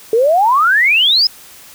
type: exponential sweep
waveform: sine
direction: up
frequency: 430 to 5200 Hz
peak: -8 dBFS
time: 0.13-1.27 s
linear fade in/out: 2 ms
effects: white hiss -39 dBFS RMS until 1.74 s